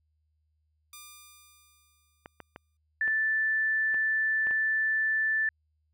5% pulse tone with exponential decay, 1200 Hz, D6, 37 cents sharp, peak -32 dBFS, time 0.93-2.77 s, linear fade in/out 2 ms, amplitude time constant 400 ms
clicks, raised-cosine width 0.5 ms, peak -27 dBFS, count 7, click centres 2.259 / 2.403 / 2.561 / 3.078 / 3.944 / 4.47 / 4.51 s
sine tone, 1760 Hz, A6, in tune, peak -24 dBFS, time 3.01-5.49 s, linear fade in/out 2 ms
effects added 77 Hz sine -70 dBFS peak until 5.93 s

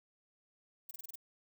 violet noise bursts, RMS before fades -45 dBFS, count 6, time 0.89-1.156 s, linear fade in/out 5 ms, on 21 ms, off 28 ms, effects none

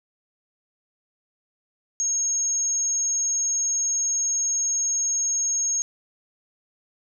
sine tone, 6530 Hz, G#8, 30 cents flat, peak -21 dBFS, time 2-5.82 s, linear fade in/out 0 ms, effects none

